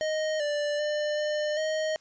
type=tone with pitch steps; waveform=square; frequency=622 / 588 / 598 / 602 / 625 Hz; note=D#5 / D5 / D5 / D5 / D#5; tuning=-1 / +2 / +31 / +43 / +8 cents; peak=-27 dBFS; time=0.01-1.96 s; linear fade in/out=0 ms; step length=390 ms; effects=white hiss -61 dBFS RMS until 2 s + resampled to 16000 Hz

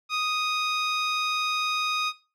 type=tone; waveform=15% pulse; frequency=1244.5 Hz; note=D#6; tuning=in tune; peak=-18 dBFS; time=0.09-2.13 s; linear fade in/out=50 ms; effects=noise-tail reverb RT60 0.3 s tail -17 dB re dry + low-pass 6000 Hz 12 dB/octave

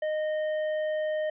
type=tone with tanh clipping; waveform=sine; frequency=617 Hz; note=D#5; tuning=15 cents flat; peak=-28 dBFS; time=0.02-1.3 s; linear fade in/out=5 ms; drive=9 dB; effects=resampled to 8000 Hz

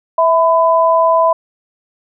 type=tone pair together; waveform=sine; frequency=654.4 / 1004 Hz; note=E5 / B5; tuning=-13 / +28 cents; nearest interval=perfect fifth; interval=741 cents; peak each=-11 dBFS; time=0.18-1.33 s; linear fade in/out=5 ms; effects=none

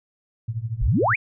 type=tone with tremolo; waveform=sine; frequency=113.6 Hz; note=A#2; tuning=44 cents flat; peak=-21 dBFS; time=0.48-1.14 s; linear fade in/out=5 ms; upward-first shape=triangle; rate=13 Hz; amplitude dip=95%
type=exponential sweep; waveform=sine; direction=up; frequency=34.06 to 2595 Hz; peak=-17 dBFS; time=0.81-1.16 s; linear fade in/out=10 ms
effects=none

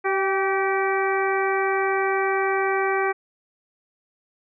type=harmonic tone with a mistuned harmonic; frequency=385.5 Hz; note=G4; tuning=29 cents flat; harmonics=1 / 2 / 3 / 4 / 5 / 6; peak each=-23 / -26 / -28 / -29 / -30 / -31 dBFS; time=0.04-3.13 s; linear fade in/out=20 ms; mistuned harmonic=2; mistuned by=+29 cents; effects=none

